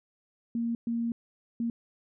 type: tone bursts at uneven times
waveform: sine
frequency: 232.9 Hz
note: A#3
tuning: 1 cent flat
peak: -27 dBFS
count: 3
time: 0.55-0.75 / 0.87-1.12 / 1.6-1.7 s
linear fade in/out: 2 ms
effects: none